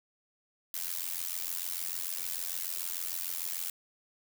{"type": "noise with amplitude modulation", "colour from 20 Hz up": "blue", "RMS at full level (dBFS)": -32, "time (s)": [0.74, 3.7], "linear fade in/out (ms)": 2, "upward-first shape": "sine", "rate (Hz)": 86.7, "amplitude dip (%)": 95, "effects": []}